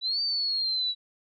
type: exponential two-way sweep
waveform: sine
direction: up then down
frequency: 3900 to 4634 to 3900 Hz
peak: -25 dBFS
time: 0.01-0.95 s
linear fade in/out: 50 ms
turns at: 0.21 s
effects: none